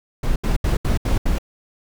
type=noise bursts; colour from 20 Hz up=brown; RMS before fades=-18 dBFS; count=6; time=0.23-1.385 s; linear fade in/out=5 ms; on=130 ms; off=75 ms; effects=none